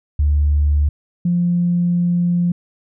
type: tone pair in turn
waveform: sine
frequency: 73.42 / 174.62 Hz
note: D2 / F3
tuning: 0 / 0 cents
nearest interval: octave + minor third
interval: 1500 cents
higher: second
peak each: -11 / -13 dBFS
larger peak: first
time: 0.19-0.89 / 1.25-2.52 s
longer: second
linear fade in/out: 5 ms
effects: tanh soft clip ceiling -7 dBFS